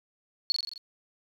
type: tone with echo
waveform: sine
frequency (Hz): 4365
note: C#8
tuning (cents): -28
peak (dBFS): -22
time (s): 0.5-0.52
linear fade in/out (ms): 0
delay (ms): 43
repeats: 6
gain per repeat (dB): -3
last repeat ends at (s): 0.778
effects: 10-bit